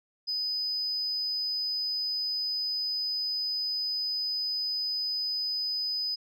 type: tone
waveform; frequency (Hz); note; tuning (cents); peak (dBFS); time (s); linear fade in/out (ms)
sine; 5000; D#8; +8; -27; 0.27-6.16; 20
effects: tanh soft clip ceiling -24 dBFS